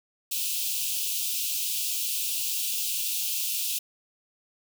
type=high-pass noise; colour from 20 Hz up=white; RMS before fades=-29 dBFS; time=0.31-3.79 s; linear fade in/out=10 ms; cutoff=2500 Hz; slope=96 dB/octave; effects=none

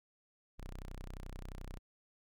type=tone; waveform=sawtooth; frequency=31.45 Hz; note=B0; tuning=32 cents sharp; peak=-40 dBFS; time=0.58-1.79 s; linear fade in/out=20 ms; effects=none

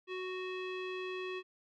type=tone with low-pass filter; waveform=square; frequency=370 Hz; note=F#4; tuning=in tune; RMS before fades=-40 dBFS; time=0.07-1.43 s; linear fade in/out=50 ms; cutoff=2900 Hz; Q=3.4; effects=none

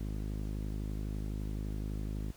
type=tone with low-pass filter; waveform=sawtooth; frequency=51.91 Hz; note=G#1; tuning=in tune; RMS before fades=-37 dBFS; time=0-2.32 s; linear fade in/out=10 ms; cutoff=290 Hz; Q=1.3; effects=pink hiss -58 dBFS RMS until 2.36 s

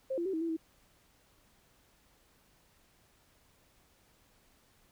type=tone with pitch steps; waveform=sine; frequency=529 / 341.7 / 383.1 / 320.6 / 332.6 / 322.7 Hz; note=C5 / F4 / G4 / E4 / E4 / E4; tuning=+19 / -38 / -40 / -48 / +16 / -37 cents; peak=-31 dBFS; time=0.1-0.568 s; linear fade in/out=10 ms; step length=78 ms; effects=pink hiss -67 dBFS RMS until 4.91 s

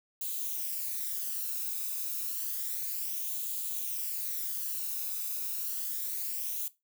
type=noise with flanger; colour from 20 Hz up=violet; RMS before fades=-35 dBFS; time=0.21-6.68 s; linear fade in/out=2 ms; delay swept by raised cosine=0.27 to 0.8 ms; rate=0.3 Hz; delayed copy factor=+0.5; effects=noise-tail reverb RT60 0.2 s tail -17 dB re dry

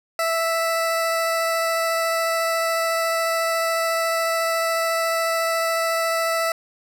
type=tone with vibrato; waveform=20% pulse; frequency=659.3 Hz; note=E5; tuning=in tune; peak=-15 dBFS; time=0.19-6.52 s; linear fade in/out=2 ms; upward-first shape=triangle; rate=14 Hz; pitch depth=8 cents each way; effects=none

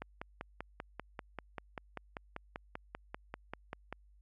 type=click train; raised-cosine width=0.5 ms; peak=-25 dBFS; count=21; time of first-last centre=0.02-3.926 s; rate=5.12 Hz; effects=added 50 Hz sine -60 dBFS peak until 4.21 s

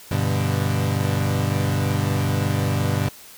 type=chord; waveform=35% pulse; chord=G major; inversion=none; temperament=equal; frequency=98 / 123.47 / 146.83 Hz; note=G2 / B2 / D3; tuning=0 / 0 / 0 cents; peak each=-21 / -23 / -23 dBFS; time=0.11-3.09 s; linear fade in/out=5 ms; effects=white hiss -44 dBFS RMS until 3.37 s

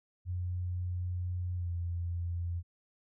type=tone with pitch glide; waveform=sine; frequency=89.6 to 86.4 Hz; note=F2 to F2; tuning=+45 to -18 cents; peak=-32 dBFS; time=0.25-2.63 s; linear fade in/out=50 ms; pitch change=-63 cents; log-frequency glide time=1.55-1.7 s; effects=none

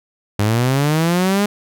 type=linear sweep; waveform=sawtooth; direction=up; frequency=99.5 to 207.7 Hz; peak=-10 dBFS; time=0.39-1.46 s; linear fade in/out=5 ms; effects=none

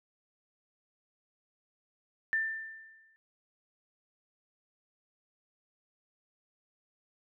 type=tone with exponential decay; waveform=sine; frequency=1783 Hz; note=A6; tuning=22 cents sharp; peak=-25 dBFS; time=2.33-3.16 s; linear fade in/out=0 ms; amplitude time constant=180 ms; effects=none

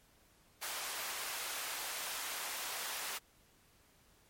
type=high-pass noise; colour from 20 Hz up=pink; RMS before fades=-41 dBFS; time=0.61-3.19 s; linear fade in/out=20 ms; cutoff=850 Hz; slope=12 dB/octave; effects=pink hiss -67 dBFS RMS until 4.29 s + MP3 64 kbps

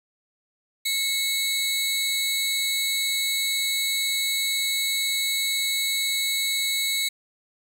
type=tone pair together; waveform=sawtooth; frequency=2188 / 3906 Hz; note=C#7 / B7; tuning=-23 / -20 cents; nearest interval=minor seventh; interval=1003 cents; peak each=-23 / -22 dBFS; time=0.85-7.09 s; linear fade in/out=10 ms; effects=none

